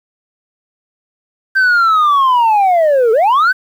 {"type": "linear two-way sweep", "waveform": "sine", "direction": "down then up", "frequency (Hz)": [1568, 429.4, 1568], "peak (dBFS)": -5, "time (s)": [1.55, 3.53], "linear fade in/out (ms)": 20, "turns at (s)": 3.12, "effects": ["tanh soft clip ceiling -7 dBFS", "7-bit"]}